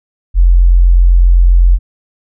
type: tone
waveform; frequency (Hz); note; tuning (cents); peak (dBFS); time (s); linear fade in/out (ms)
sine; 43.89; F1; +9; -3; 0.34-1.79; 50
effects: none